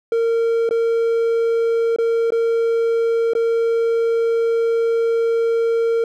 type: tone with dropouts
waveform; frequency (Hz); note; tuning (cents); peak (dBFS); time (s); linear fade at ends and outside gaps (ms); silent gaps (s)
triangle; 459.8; A#4; -24; -13; 0.12-6.04; 2; 0.691-0.709 / 1.962-1.985 / 2.305-2.321 / 3.335-3.351
effects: none